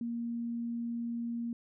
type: tone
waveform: sine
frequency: 234.6 Hz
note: A#3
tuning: 11 cents sharp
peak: -33 dBFS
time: 0.01-1.53 s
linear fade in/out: 2 ms
effects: none